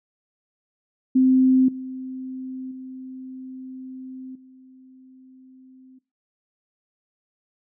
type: tone with level steps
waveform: sine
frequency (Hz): 259.5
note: C4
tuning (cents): -14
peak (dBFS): -13 / -30 / -34 / -46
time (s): 1.15-5.99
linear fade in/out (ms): 10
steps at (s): 1.68 / 2.71 / 4.35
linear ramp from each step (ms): 5
effects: noise-tail reverb RT60 0.3 s tail -19 dB re dry